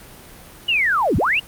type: linear two-way sweep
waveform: sine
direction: down then up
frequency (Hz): 2960 to 53.5 to 2960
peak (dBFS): -15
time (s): 0.68-1.4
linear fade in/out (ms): 10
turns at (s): 1.17
effects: pink hiss -42 dBFS RMS until 1.47 s + Opus 32 kbps